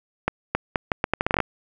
accelerating click train, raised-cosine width 0.5 ms, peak -5 dBFS, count 13, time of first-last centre 0.28-1.403 s, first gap 270 ms, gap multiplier 0.77, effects none

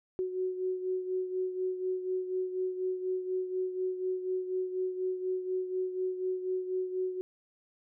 sine beating tone pair, 369.8 / 373.9 Hz, F#4 / F#4, -1 / +18 cents, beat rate 4.1 Hz, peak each -31 / -38 dBFS, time 0.19-7.21 s, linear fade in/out 0 ms, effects none

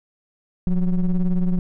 triangle ring-modulated tone, 94 Hz, F#2, 28 cents sharp, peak -11 dBFS, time 0.67-1.59 s, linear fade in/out 0 ms, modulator 84.8 Hz, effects none

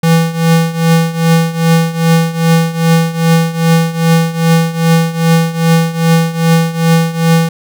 square tone with tremolo, 164.81 Hz, E3, in tune, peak -5 dBFS, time 0.03-7.49 s, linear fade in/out 5 ms, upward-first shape triangle, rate 2.5 Hz, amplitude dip 85%, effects none

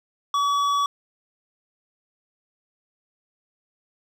triangle tone with hard clipping, 1138 Hz, C#6, 45 cents sharp, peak -21 dBFS, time 0.34-0.86 s, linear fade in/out 2 ms, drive 13 dB, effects none

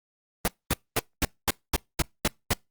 pink noise bursts, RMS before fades -23 dBFS, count 9, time 0.45-2.533 s, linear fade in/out 0 ms, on 27 ms, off 230 ms, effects noise-tail reverb RT60 0.2 s tail -26 dB re dry + Opus 32 kbps

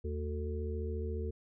harmonic tone with a mistuned harmonic, 74.4 Hz, D2, 23 cents sharp, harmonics 1 / 3 / 5 / 6, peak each -35 / -45 / -43 / -42 dBFS, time 0.04-1.31 s, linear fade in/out 10 ms, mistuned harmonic 1, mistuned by +110 cents, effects none

